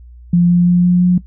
sine tone with pitch steps, 174.1 / 175.41 / 176.73 / 178.07 / 179.41 Hz, F3 / F3 / F3 / F3 / F3, -5 / +8 / +21 / +34 / +47 cents, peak -7 dBFS, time 0.33-1.18 s, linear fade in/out 5 ms, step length 170 ms, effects noise-tail reverb RT60 0.1 s tail -17 dB re dry + added 60 Hz sine -35 dBFS peak until 1.26 s

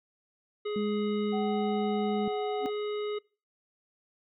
harmonic tone, 418.6 Hz, G#4, 14 cents sharp, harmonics 1 / 3 / 5 / 7 / 9, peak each -30 / -43 / -47 / -49 / -48 dBFS, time 0.65-3.19 s, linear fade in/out 10 ms
sine tone, 207.7 Hz, G#3, in tune, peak -29 dBFS, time 0.76-2.28 s, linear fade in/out 2 ms
sine tone with pitch glide, 755 to 742.5 Hz, F#5 to F#5, +35 to +6 cents, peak -34 dBFS, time 1.32-2.7 s, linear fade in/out 20 ms, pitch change -29 cents, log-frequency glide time 1.65-2.45 s
sine tone with exponential growth, 272.2 Hz, C#4, 31 cents flat, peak -27 dBFS, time 2.58-2.66 s, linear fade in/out 0 ms, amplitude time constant 16 ms
effects noise-tail reverb RT60 0.4 s tail -26 dB re dry

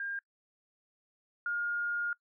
sine tone pair in turn, 1606 / 1420.1 Hz, G6 / F6, +41 / +29 cents, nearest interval major second, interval 212 cents, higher first, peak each -34 / -30 dBFS, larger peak second, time 0-0.19 / 1.46-2.13 s, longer second, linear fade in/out 2 ms, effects noise-tail reverb RT60 0.1 s tail -24 dB re dry

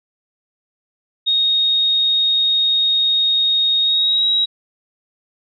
sine tone with pitch glide, 3729 to 3840 Hz, A#7 to B7, 0 to -49 cents, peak -13 dBFS, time 1.26-4.46 s, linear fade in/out 20 ms, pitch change +51 cents, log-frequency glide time 3.82-4.25 s, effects none

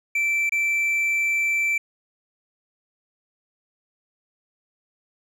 triangle tone with dropouts, 2334 Hz, D7, 11 cents flat, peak -18 dBFS, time 0.15-1.78 s, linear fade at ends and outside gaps 5 ms, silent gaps 0.495-0.52 s, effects none

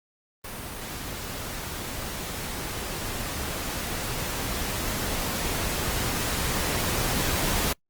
pink noise with level ramp, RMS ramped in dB -36 to -25 dBFS, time 0.44-7.73 s, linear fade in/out 5 ms, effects noise-tail reverb RT60 0.1 s tail -26 dB re dry + Opus 32 kbps

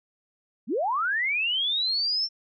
sine linear sweep, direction up, 173.1 to 5460 Hz, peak -23 dBFS, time 0.67-2.29 s, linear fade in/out 50 ms, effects none

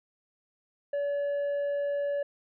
sine tone with tanh clipping, 571 Hz, D5, 49 cents flat, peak -28 dBFS, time 0.93-2.23 s, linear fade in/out 5 ms, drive 4 dB, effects none

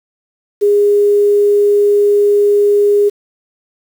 sine tone with quantisation, 410 Hz, G#4, 22 cents flat, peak -7 dBFS, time 0.61-3.1 s, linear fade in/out 20 ms, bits 6, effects none

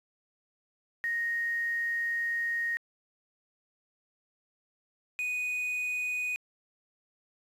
sine / triangle tone pair in turn, 1864.7 / 2483 Hz, A#6 / D#7, 0 / -4 cents, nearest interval perfect fourth, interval 496 cents, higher second, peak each -28 dBFS, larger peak neither, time 1.04-2.77 / 5.19-6.36 s, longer first, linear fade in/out 0 ms, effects resampled to 32000 Hz + 9-bit

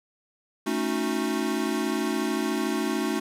square chord, D# half-diminished seventh, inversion second, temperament equal with one note detuned, 220 / 277.2 / 311.1 / 364.3 Hz, A3 / C#4 / D#4 / F#4, 0 / 0 / 0 / -27 cents, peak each -31 dBFS, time 0.66-3.2 s, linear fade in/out 10 ms, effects resampled to 32000 Hz + 8-bit

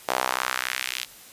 sawtooth tone with high-pass filter sweep, 63.6 Hz, C2, 48 cents flat, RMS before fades -28 dBFS, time 0.08-1.05 s, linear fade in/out 10 ms, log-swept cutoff 670 to 3100 Hz, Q 1.6, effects white hiss -47 dBFS RMS until 1.32 s + resampled to 32000 Hz

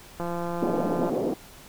click train, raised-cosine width 1 ms, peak -18 dBFS, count 155, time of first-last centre 0.2-1.095 s, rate 172 Hz
pink band-pass noise, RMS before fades -27 dBFS, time 0.62-1.34 s, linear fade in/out 5 ms, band 210 to 640 Hz, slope 24 dB/octave
effects pink hiss -48 dBFS RMS until 1.68 s

